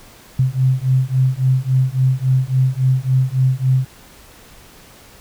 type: beating tone pair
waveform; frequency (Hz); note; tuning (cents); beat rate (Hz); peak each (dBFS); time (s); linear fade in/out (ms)
sine; 128.6 / 132.2; C3 / C3; -30 / +18; 3.6; -16; 0.39-3.85; 5
effects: pink hiss -44 dBFS RMS until 5.2 s